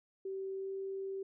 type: tone with pitch glide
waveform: sine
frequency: 385.3 to 387.5 Hz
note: G4 to G4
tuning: -30 to -20 cents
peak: -37 dBFS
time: 0.25-1.23 s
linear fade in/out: 5 ms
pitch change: +10 cents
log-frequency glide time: 0.56-0.7 s
effects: none